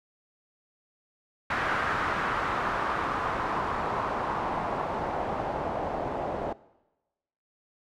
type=noise with low-pass filter sweep; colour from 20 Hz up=white; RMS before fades=-30 dBFS; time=1.5-6.53 s; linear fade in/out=5 ms; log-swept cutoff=1500 to 670 Hz; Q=2.1; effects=noise-tail reverb RT60 1.0 s tail -20 dB re dry